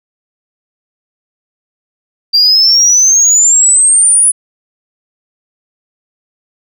sine exponential sweep, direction up, 4705 to 9990 Hz, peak -3 dBFS, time 2.33-4.32 s, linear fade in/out 20 ms, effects tanh soft clip ceiling -1 dBFS

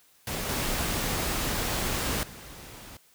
pink noise with level steps, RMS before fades -32 / -29 / -45 dBFS, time 0.27-2.97 s, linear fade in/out 2 ms, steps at 0.49 / 2.23 s, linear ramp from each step 2 ms, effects white hiss -61 dBFS RMS until 3.14 s

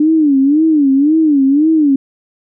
sine tone with vibrato, 293.7 Hz, D4, in tune, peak -7 dBFS, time 0-1.96 s, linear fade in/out 5 ms, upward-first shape sine, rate 1.9 Hz, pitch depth 160 cents each way, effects none

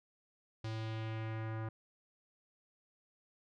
square tone with low-pass filter sweep, 110.9 Hz, A2, 14 cents sharp, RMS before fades -40 dBFS, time 0.64-1.69 s, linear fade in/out 5 ms, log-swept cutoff 4800 to 1400 Hz, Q 1.6, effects none

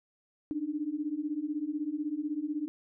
sine beating tone pair, 289.6 / 305.6 Hz, D4 / D#4, -24 / -31 cents, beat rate 16 Hz, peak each -35 / -33 dBFS, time 0.51-2.68 s, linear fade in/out 0 ms, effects none

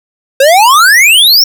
square exponential sweep, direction up, 520 to 5650 Hz, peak -3 dBFS, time 0.4-1.44 s, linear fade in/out 5 ms, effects none

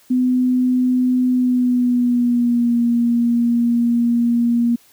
sine tone with pitch glide, 252.1 to 236.6 Hz, B3 to A#3, +36 to +26 cents, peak -13 dBFS, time 0.1-4.76 s, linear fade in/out 10 ms, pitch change -110 cents, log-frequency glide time 1.29-2.78 s, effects white hiss -52 dBFS RMS until 4.92 s + high-pass 60 Hz 12 dB/octave

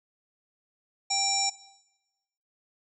harmonic tone, 785 Hz, G5, 2 cents sharp, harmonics 1 / 3 / 5 / 7 / 9 / 10, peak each -31 / -37 / -37 / -28 / -30 / -41 dBFS, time 1.1-1.5 s, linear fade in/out 10 ms, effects noise-tail reverb RT60 1.0 s tail -19 dB re dry

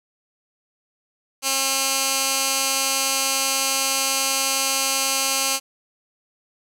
15% pulse tone with band-pass filter, 269.4 Hz, C#4, 49 cents flat, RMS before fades -22 dBFS, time 1.42-5.6 s, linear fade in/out 50 ms, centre 7600 Hz, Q 0.85, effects none

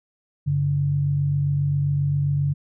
sine tone pair together, 95.3 / 142.79 Hz, G2 / D3, -48 / -48 cents, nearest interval perfect fifth, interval 700 cents, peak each -28 / -19 dBFS, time 0.46-2.54 s, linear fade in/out 20 ms, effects none

